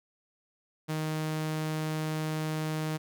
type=tone; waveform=sawtooth; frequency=156 Hz; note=D#3; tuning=5 cents sharp; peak=-26 dBFS; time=0.88-2.98 s; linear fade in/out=20 ms; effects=none